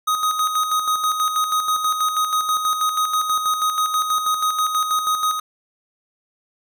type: tone with tremolo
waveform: square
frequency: 1253 Hz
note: D#6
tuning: 12 cents sharp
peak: -17 dBFS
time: 0.07-5.4 s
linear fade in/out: 10 ms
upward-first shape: square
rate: 6.2 Hz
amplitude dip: 50%
effects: none